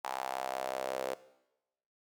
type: tone with high-pass filter sweep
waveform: sawtooth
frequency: 65.41 Hz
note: C2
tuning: in tune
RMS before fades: -37 dBFS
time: 0.04-1.14 s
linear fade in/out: 5 ms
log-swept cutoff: 850 to 520 Hz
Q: 4.1
effects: noise-tail reverb RT60 0.9 s tail -18 dB re dry